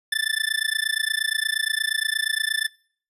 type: tone with amplitude modulation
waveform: 25% pulse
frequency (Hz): 1760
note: A6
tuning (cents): 0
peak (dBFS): -14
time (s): 0.12-2.68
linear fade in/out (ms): 5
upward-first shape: sine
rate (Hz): 28.5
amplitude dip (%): 100
effects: noise-tail reverb RT60 0.5 s tail -25 dB re dry + resampled to 32000 Hz